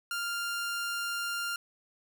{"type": "tone", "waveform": "sawtooth", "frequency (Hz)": 1396.9, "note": "F6", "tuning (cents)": 0, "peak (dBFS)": -28, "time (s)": [0.11, 1.56], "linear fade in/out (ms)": 2, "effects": []}